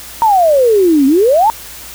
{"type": "exponential two-way sweep", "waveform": "sine", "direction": "down then up", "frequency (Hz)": [940, 261.6, 940], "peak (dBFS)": -6, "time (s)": [0.22, 1.5], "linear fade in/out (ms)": 0, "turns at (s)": 1.06, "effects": ["added 60 Hz sine -41 dBFS peak until 1.94 s", "white hiss -31 dBFS RMS until 1.94 s"]}